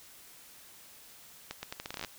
accelerating click train, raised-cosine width 0.2 ms, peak -20 dBFS, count 13, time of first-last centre 1.51-2.048 s, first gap 120 ms, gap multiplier 0.79, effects white hiss -54 dBFS RMS until 2.18 s

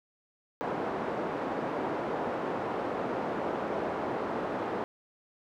pink band-pass noise, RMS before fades -33 dBFS, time 0.61-4.84 s, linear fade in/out 0 ms, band 310 to 940 Hz, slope 12 dB/octave, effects none

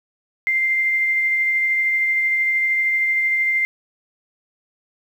sine tone with tremolo, 2093 Hz, C7, in tune, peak -15 dBFS, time 0.47-3.65 s, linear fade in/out 0 ms, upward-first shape triangle, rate 13 Hz, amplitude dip 25%, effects 8-bit

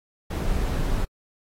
brown noise, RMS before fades -24 dBFS, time 0.3-1.05 s, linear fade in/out 10 ms, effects AAC 48 kbps

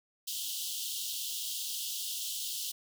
pink high-pass noise, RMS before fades -37 dBFS, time 0.27-2.72 s, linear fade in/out 10 ms, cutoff 2900 Hz, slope 96 dB/octave, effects none

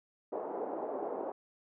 pink band-pass noise, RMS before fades -38 dBFS, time 0.32-1.32 s, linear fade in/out 5 ms, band 350 to 800 Hz, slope 24 dB/octave, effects none

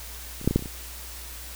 clicks, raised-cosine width 3 ms, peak -26 / -23 / -6 / -13 / -6 / -23 / -24 / -23 dBFS, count 8, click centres 0.414 / 0.445 / 0.476 / 0.51 / 0.56 / 0.593 / 0.624 / 0.658 s, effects added 60 Hz sine -41 dBFS peak until 1.55 s + white hiss -41 dBFS RMS until 1.55 s

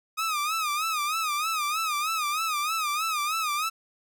sawtooth tone with vibrato, 1244.5 Hz, D#6, in tune, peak -22 dBFS, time 0.17-3.7 s, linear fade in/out 20 ms, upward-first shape sine, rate 3.2 Hz, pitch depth 110 cents each way, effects none

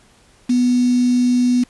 sine tone with quantisation, 246.9 Hz, B3, in tune, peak -12 dBFS, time 0.49-1.64 s, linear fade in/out 10 ms, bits 5, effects pink hiss -52 dBFS RMS until 1.69 s + resampled to 24000 Hz

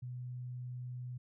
sine tone, 124.5 Hz, B2, 14 cents sharp, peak -40 dBFS, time 0.02-1.18 s, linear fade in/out 10 ms, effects none

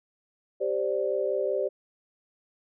sine chord, G suspended fourth, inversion none, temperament just, 392 / 522.7 / 588 Hz, G4 / C5 / D5, 0 / -2 / +2 cents, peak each -29 dBFS, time 0.6-1.69 s, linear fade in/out 20 ms, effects none

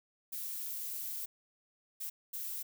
violet noise bursts at uneven times, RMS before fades -40 dBFS, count 3, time 0.32-1.26 / 2-2.1 / 2.33-2.63 s, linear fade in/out 10 ms, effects none

